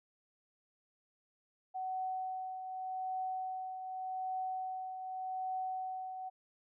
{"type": "tone with tremolo", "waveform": "sine", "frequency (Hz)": 750, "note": "F#5", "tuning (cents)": 23, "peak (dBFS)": -34, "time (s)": [1.74, 6.3], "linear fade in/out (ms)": 20, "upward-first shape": "triangle", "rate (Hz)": 0.85, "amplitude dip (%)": 55, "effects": []}